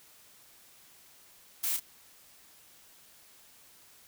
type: noise with echo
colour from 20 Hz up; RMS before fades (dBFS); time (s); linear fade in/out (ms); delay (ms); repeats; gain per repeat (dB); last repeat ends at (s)
blue; -31; 1.63-1.77; 10; 31; 1; -7; 1.801
effects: white hiss -58 dBFS RMS until 4.07 s